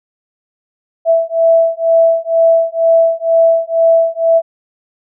sine beating tone pair, 659.3 / 661.4 Hz, E5 / E5, 0 / +6 cents, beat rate 2.1 Hz, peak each -11 dBFS, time 1.05-4.42 s, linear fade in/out 50 ms, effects none

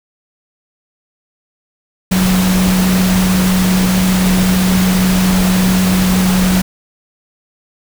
sine tone in noise, 185.3 Hz, F#3, 3 cents sharp, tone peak -10 dBFS, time 2.11-6.62 s, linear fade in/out 10 ms, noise pink, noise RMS -18 dBFS, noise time 2.11-6.62 s, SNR +5 dB, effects none

